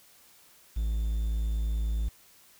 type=tone with quantisation; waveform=triangle; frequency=54.7 Hz; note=A1; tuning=9 cents flat; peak=-24 dBFS; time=0.76-2.09 s; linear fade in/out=10 ms; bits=9; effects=white hiss -58 dBFS RMS until 2.59 s